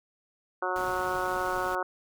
harmonic tone, 183.3 Hz, F#3, 16 cents flat, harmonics 2 / 3 / 4 / 5 / 6 / 7 / 8, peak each -35 / -35 / -35 / -35 / -35 / -35 / -35 dBFS, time 0.62-1.83 s, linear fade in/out 5 ms
pink noise, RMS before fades -43 dBFS, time 0.76-1.75 s, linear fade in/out 0 ms
effects none

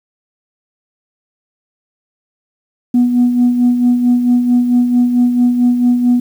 sine tone with tremolo, 244.6 Hz, B3, 16 cents flat, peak -5 dBFS, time 2.94-6.2 s, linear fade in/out 5 ms, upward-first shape sine, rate 4.5 Hz, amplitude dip 55%, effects tanh soft clip ceiling -4 dBFS + 7-bit

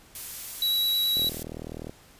blue noise, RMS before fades -36 dBFS, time 0.15-1.43 s, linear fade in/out 2 ms
square tone with vibrato, 3900 Hz, B7, 23 cents flat, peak -23 dBFS, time 0.62-1.29 s, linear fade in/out 2 ms, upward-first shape square, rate 9.5 Hz, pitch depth 10 cents each way
click train, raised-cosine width 2 ms, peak -23 dBFS, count 30, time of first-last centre 1.17-1.895 s, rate 40 Hz
effects pink hiss -54 dBFS RMS until 2.19 s + resampled to 32000 Hz

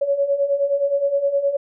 sine beating tone pair, 554.4 / 564 Hz, C#5 / C#5, 0 / +30 cents, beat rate 9.6 Hz, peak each -23 / -18 dBFS, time 0.01-1.57 s, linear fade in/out 10 ms, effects none

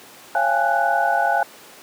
sine tone cluster, 550 / 690 / 800 / 841 / 1483 Hz, C#5 / F5 / G5 / G#5 / F#6, -14 / -21 / +35 / +22 / +4 cents, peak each -28 / -21 / -22 / -22 / -23 dBFS, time 0.35-1.43 s, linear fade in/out 2 ms, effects pink hiss -43 dBFS RMS until 1.82 s + high-pass 300 Hz 12 dB/octave

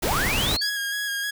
pink noise, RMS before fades -25 dBFS, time 0.02-0.57 s, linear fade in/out 10 ms
sine linear sweep, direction up, 257.2 to 5180 Hz, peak -24 dBFS, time 0.03-0.7 s, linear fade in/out 10 ms
sawtooth tone with vibrato, 1647 Hz, G#6, 15 cents flat, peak -22 dBFS, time 0.61-1.31 s, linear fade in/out 10 ms, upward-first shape square, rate 3.2 Hz, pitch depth 20 cents each way
effects none

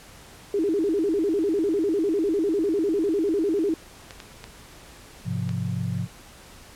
sine tone with vibrato, 360.8 Hz, F#4, 44 cents flat, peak -20 dBFS, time 0.54-3.74 s, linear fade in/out 2 ms, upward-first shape square, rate 10 Hz, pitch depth 200 cents each way
clicks, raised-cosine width 0.2 ms, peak -21 dBFS, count 4, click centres 4.108 / 4.202 / 4.441 / 5.492 s
sine chord, F minor, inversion first, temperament just, 104.77 / 130.96 / 174.61 Hz, Ab2 / C3 / F3, +16 / +2 / 0 cents, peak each -29 dBFS, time 5.24-6.08 s, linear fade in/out 50 ms
effects pink hiss -47 dBFS RMS until 6.75 s + low-pass 12000 Hz 12 dB/octave

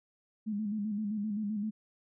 sine tone with vibrato, 210 Hz, G#3, 19 cents sharp, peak -31 dBFS, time 0.46-1.71 s, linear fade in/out 20 ms, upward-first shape square, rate 7.7 Hz, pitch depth 57 cents each way, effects none

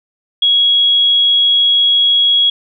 sine tone, 3322 Hz, G#7, in tune, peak -8 dBFS, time 0.42-2.5 s, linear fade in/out 5 ms, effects none

